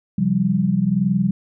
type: chord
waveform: sine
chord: C suspended fourth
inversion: none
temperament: equal with one note detuned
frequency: 134.03 / 174.61 / 196 Hz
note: C3 / F3 / G3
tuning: +42 / 0 / 0 cents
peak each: -24 / -20 / -18 dBFS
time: 0.18-1.31 s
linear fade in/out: 5 ms
effects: none